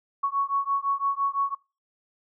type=beating tone pair; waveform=sine; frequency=1108.7 / 1114.6 Hz; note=C#6 / C#6; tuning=0 / +9 cents; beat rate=5.9 Hz; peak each=-26 dBFS; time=0.23-1.55 s; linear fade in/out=10 ms; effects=noise-tail reverb RT60 0.3 s tail -22 dB re dry